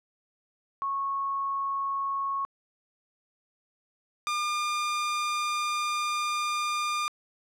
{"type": "tone pair in turn", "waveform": ["sine", "sawtooth"], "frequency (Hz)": [1100, 1205], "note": ["C#6", "D6"], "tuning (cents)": [-14, 44], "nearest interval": "major second", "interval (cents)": 158, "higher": "second", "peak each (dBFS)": [-27, -23], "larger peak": "second", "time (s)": [[0.82, 2.45], [4.27, 7.08]], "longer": "second", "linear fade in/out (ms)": 0, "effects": ["low-pass 8000 Hz 12 dB/octave"]}